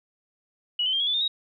sine tone with pitch steps, 2925 / 3055 / 3190 / 3331 / 3478 / 3632 / 3793 Hz, F#7 / G7 / G7 / G#7 / A7 / A#7 / A#7, -21 / -45 / +30 / +4 / -21 / -46 / +29 cents, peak -22 dBFS, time 0.79-1.28 s, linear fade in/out 5 ms, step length 70 ms, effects none

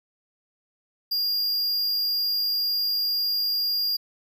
square tone, 4817 Hz, D8, 43 cents sharp, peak -23 dBFS, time 1.11-3.97 s, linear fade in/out 10 ms, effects none

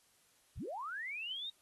sine linear sweep, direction up, 53.6 to 3785 Hz, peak -39 dBFS, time 0.57-1.5 s, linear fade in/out 5 ms, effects white hiss -70 dBFS RMS until 1.61 s + AAC 32 kbps

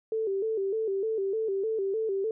sine tone with vibrato, 415.3 Hz, G#4, in tune, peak -26 dBFS, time 0.12-2.31 s, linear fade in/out 2 ms, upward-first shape square, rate 3.3 Hz, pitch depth 110 cents each way, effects none

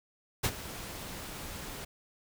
pink noise with ADSR envelope, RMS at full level -27 dBFS, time 0.43-1.85 s, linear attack 17 ms, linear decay 57 ms, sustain -15 dB, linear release 9 ms, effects none

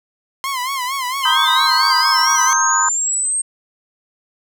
sawtooth tone with vibrato, 1046.5 Hz, C6, in tune, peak -16 dBFS, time 0.44-2.53 s, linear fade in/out 0 ms, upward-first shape sine, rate 4.4 Hz, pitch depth 110 cents each way
sine linear sweep, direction up, 2962 to 8510 Hz, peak -16 dBFS, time 1.23-3.42 s, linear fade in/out 10 ms
sine chord, C minor seventh, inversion third, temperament just, 941.9 / 1046.5 / 1255.8 / 1569.8 Hz, Bb5 / C6 / Eb6 / G6, +18 / 0 / +16 / +2 cents, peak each -20 dBFS, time 1.25-2.89 s, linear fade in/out 5 ms
effects none

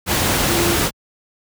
sine tone in noise, 342.6 Hz, F4, 33 cents flat, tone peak -19 dBFS, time 0.47-0.79 s, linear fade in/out 50 ms, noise pink, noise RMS -17 dBFS, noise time 0.06-0.91 s, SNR -5 dB, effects high-pass 60 Hz 12 dB/octave

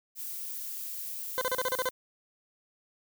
violet noise, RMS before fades -38 dBFS, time 0.15-1.91 s, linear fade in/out 50 ms
20% pulse tone bursts, 511 Hz, C5, 41 cents flat, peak -22 dBFS, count 8, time 1.38-1.889 s, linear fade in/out 0 ms, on 33 ms, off 35 ms
effects none

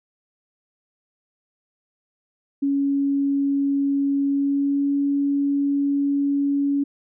sine tone with pitch glide, 279 to 281.8 Hz, C#4 to C#4, +11 to +29 cents, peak -18 dBFS, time 2.62-6.84 s, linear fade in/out 10 ms, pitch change +18 cents, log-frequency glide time 4.26-4.93 s, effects none

